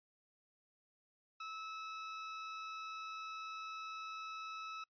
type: tone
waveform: sawtooth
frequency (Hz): 1301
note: E6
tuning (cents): -23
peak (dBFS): -40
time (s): 1.4-4.84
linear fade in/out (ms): 5
effects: noise-tail reverb RT60 0.1 s tail -23 dB re dry + resampled to 11025 Hz